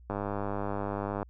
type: click train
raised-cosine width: 1 ms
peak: -19 dBFS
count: 115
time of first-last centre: 0.1-1.229 s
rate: 101 Hz
effects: added 60 Hz sine -50 dBFS peak until 1.29 s